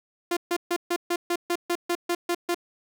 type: tone bursts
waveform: sawtooth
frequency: 347.8 Hz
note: F4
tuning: 7 cents flat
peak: -19 dBFS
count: 12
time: 0.31-2.546 s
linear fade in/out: 5 ms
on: 58 ms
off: 140 ms
effects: none